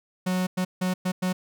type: tone bursts at uneven times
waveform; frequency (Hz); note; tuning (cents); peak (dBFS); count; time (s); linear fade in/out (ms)
45% pulse; 183.7; F#3; -12; -23; 5; 0.26-0.47 / 0.57-0.65 / 0.81-0.94 / 1.05-1.12 / 1.22-1.33; 10
effects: none